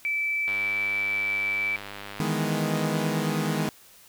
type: tone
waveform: sine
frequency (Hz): 2317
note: D7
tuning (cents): -24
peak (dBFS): -24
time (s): 0.05-1.76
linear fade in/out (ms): 0
type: click train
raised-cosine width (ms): 0.3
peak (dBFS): -21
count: 175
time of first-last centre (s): 0.48-2.203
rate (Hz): 101
type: chord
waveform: sawtooth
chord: E major seventh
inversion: third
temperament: equal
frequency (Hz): 155.56 / 164.81 / 207.7 / 246.9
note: D#3 / E3 / G#3 / B3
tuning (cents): 0 / 0 / 0 / 0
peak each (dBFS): -24 / -28 / -25 / -29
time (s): 2.2-3.69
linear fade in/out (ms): 0
effects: white hiss -53 dBFS RMS until 4.08 s